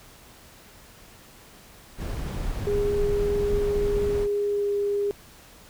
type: noise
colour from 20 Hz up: brown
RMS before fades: -29 dBFS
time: 1.97-4.28 s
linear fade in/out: 50 ms
type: tone with pitch glide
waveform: sine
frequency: 409.3 to 406.2 Hz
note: G#4 to G#4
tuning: -25 to -38 cents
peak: -22 dBFS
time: 2.67-5.11 s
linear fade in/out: 0 ms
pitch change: -13 cents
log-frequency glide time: 4.49-4.7 s
effects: pink hiss -50 dBFS RMS until 5.69 s